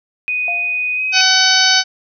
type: tone with pitch glide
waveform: sine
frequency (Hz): 2489 to 2525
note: D#7 to D#7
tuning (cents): 0 to +25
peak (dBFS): -16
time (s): 0.28-1.21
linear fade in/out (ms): 0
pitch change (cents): +25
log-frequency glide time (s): 0.95-1.02
type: tone with exponential decay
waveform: sine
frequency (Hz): 697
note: F5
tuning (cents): -4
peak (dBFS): -22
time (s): 0.48-0.94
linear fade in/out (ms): 1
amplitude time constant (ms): 100
type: harmonic tone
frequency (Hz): 755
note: F#5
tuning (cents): +35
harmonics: 1 / 2 / 3 / 4 / 5 / 6 / 7 / 8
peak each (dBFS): -21 / -16 / -21 / -18 / -19 / -15 / -19 / -20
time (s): 1.12-1.84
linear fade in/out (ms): 50
effects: none